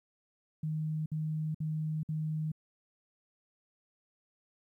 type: tone bursts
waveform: sine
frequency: 155.56 Hz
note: D#3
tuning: in tune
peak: -31 dBFS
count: 4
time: 0.63-2.518 s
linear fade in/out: 5 ms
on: 430 ms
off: 56 ms
effects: 12-bit